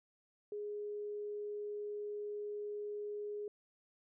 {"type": "tone", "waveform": "sine", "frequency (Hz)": 415.3, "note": "G#4", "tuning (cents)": 0, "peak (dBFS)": -39, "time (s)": [0.52, 3.48], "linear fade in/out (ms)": 2, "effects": []}